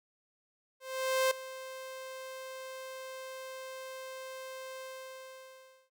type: tone with ADSR envelope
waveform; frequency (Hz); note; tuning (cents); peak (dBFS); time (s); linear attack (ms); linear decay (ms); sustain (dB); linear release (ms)
sawtooth; 523.3; C5; 0; -21; 0.8-5.9; 510; 5; -17; 1100
effects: none